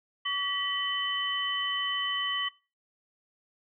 sine tone cluster, 1139 / 1947 / 3034 Hz, C#6 / B6 / F#7, +47 / -25 / +43 cents, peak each -34 / -34 / -30 dBFS, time 0.25-2.49 s, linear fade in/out 10 ms, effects noise-tail reverb RT60 0.3 s tail -19 dB re dry

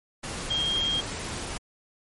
sine tone in noise, 3224 Hz, G7, 48 cents sharp, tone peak -24 dBFS, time 0.5-1.01 s, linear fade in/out 10 ms, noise pink, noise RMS -34 dBFS, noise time 0.23-1.58 s, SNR +7 dB, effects MP3 48 kbps

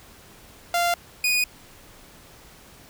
sawtooth tone pair in turn, 694 / 2473 Hz, F5 / D#7, -11 / -11 cents, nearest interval octave + minor seventh, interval 2200 cents, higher second, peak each -16 dBFS, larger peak neither, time 0.74-0.94 / 1.24-1.44 s, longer neither, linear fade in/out 2 ms, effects pink hiss -49 dBFS RMS until 2.89 s

